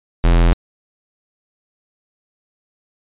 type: tone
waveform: square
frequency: 42.54 Hz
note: F1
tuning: 45 cents flat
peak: -10 dBFS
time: 0.24-0.53 s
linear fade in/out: 0 ms
effects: resampled to 8000 Hz